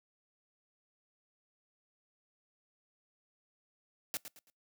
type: noise with echo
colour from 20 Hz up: white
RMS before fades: -36 dBFS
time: 4.14-4.17 s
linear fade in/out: 0 ms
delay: 110 ms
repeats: 3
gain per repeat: -10 dB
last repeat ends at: 4.5 s
effects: noise-tail reverb RT60 0.2 s tail -24 dB re dry + high-pass 100 Hz 12 dB/octave